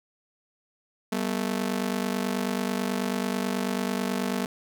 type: ring-modulated tone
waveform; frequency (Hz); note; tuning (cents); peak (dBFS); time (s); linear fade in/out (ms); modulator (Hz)
sawtooth; 218.8; A3; -9; -19; 1.12-4.46; 2; 24.6
effects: none